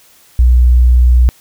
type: tone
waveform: sine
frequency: 61.3 Hz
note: B1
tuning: 12 cents flat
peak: -4 dBFS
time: 0.39-1.29 s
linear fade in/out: 0 ms
effects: white hiss -46 dBFS RMS until 1.4 s

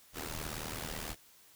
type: noise with amplitude modulation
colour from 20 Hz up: pink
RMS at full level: -37 dBFS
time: 0.13-1.16 s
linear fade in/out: 50 ms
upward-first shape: sine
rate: 78.2 Hz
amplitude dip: 80%
effects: white hiss -61 dBFS RMS until 1.55 s

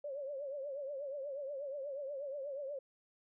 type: tone with vibrato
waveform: sine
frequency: 559 Hz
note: C#5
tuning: 14 cents sharp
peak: -39 dBFS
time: 0.04-2.79 s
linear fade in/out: 5 ms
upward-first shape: triangle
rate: 8.3 Hz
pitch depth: 120 cents each way
effects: none

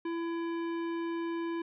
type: tone with hard clipping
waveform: sine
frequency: 335.1 Hz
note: E4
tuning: 29 cents sharp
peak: -34 dBFS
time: 0.05-1.62 s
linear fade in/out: 5 ms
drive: 14 dB
effects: resampled to 11025 Hz

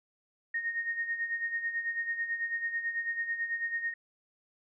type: tone with tremolo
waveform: sine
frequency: 1854 Hz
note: A#6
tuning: 10 cents flat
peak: -28 dBFS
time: 0.54-3.94 s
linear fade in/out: 5 ms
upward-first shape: sine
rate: 9.1 Hz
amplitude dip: 65%
effects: none

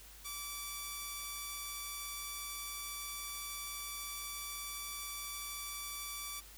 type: tone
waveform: 5% pulse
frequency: 1158 Hz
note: D6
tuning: 25 cents flat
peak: -29 dBFS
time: 0.24-6.41 s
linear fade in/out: 20 ms
effects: added 50 Hz sine -57 dBFS peak until 6.57 s + white hiss -56 dBFS RMS until 6.57 s

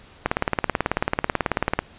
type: click train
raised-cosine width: 0.5 ms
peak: -4 dBFS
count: 29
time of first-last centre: 0.26-1.79 s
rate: 18.3 Hz
effects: pink hiss -49 dBFS RMS until 1.98 s + resampled to 8000 Hz

